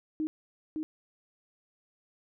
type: tone with echo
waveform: sine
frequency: 311.1 Hz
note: D#4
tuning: in tune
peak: -28 dBFS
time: 0.2-0.27 s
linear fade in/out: 0 ms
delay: 560 ms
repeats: 1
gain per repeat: -3 dB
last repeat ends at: 0.83 s
effects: none